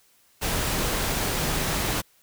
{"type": "tone in noise", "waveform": "sine", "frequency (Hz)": 155.56, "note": "D#3", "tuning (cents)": 0, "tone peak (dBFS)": -34, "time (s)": [1.37, 1.74], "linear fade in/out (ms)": 20, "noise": "pink", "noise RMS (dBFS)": -26, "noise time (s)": [0.41, 2.02], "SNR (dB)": -11, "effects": ["white hiss -61 dBFS RMS until 2.22 s"]}